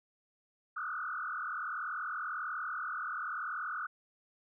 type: tone with frequency modulation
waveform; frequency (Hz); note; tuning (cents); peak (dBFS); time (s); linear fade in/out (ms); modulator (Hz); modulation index
sine; 1346; E6; +36; -35; 0.76-3.87; 10; 40.6; 3.9
effects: none